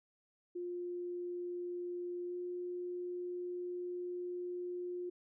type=tone with pitch glide; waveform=sine; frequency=353.1 to 356 Hz; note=F4 to F4; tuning=+19 to +33 cents; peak=-38 dBFS; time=0.55-5.1 s; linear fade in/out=10 ms; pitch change=+14 cents; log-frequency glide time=2.27-2.35 s; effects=none